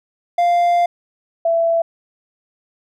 triangle / sine tone pair in turn, 697 / 667.3 Hz, F5 / E5, -4 / +21 cents, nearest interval minor second, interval 75 cents, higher first, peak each -10 / -13 dBFS, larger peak first, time 0.38-0.86 / 1.45-1.82 s, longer first, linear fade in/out 5 ms, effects none

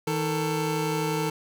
25% pulse tone pair together, 158.89 / 444.9 Hz, D#3 / A4, +37 / +19 cents, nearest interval octave + tritone, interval 1782 cents, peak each -24 / -24 dBFS, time 0.07-1.3 s, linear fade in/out 5 ms, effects none

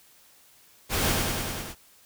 pink noise with echo, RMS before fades -26 dBFS, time 0.89-1.16 s, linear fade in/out 50 ms, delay 99 ms, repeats 6, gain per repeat -2 dB, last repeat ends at 1.754 s, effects white hiss -57 dBFS RMS until 2.05 s

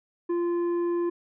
triangle tone with tanh clipping, 345.8 Hz, F4, 17 cents flat, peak -25 dBFS, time 0.29-1.1 s, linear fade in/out 10 ms, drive 11 dB, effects none

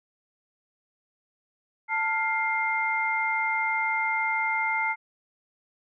sine tone cluster, 887 / 1402 / 2106 Hz, A5 / F6 / C7, +14 / +6 / +11 cents, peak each -28 / -32 / -26 dBFS, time 1.88-4.96 s, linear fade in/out 50 ms, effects none

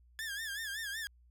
sawtooth tone with vibrato, 1704 Hz, G#6, 44 cents sharp, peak -34 dBFS, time 0.19-1.07 s, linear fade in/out 0 ms, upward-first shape sine, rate 5.3 Hz, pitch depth 120 cents each way, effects added 60 Hz sine -60 dBFS peak until 1.3 s

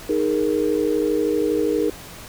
sine chord, D# suspended fourth, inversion none, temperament equal with one note detuned, 311.1 / 415.3 / 467.8 Hz, D#4 / G#4 / A#4, 0 / 0 / +6 cents, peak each -22 dBFS, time 0.09-1.9 s, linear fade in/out 5 ms, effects pink hiss -39 dBFS RMS until 2.28 s

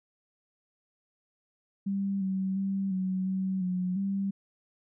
sine tone with pitch steps, 197 / 190.5 / 194.8 / 187.1 / 189.5 / 182.2 / 196.3 Hz, G3 / G3 / G3 / F#3 / F#3 / F#3 / G3, +9 / -49 / -11 / +20 / +42 / -26 / +3 cents, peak -27 dBFS, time 1.86-4.31 s, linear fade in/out 10 ms, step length 350 ms, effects none

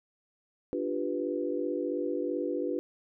sine chord, G dominant seventh, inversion second, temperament equal, 293.7 / 349.2 / 392 / 493.9 Hz, D4 / F4 / G4 / B4, 0 / 0 / 0 / 0 cents, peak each -34 / -34 / -36 / -34 dBFS, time 0.73-2.79 s, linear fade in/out 0 ms, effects none

